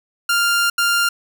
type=tone bursts at uneven times; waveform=sawtooth; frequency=1396.9 Hz; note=F6; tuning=in tune; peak=-11 dBFS; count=2; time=0.29-0.7 / 0.78-1.09 s; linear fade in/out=5 ms; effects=none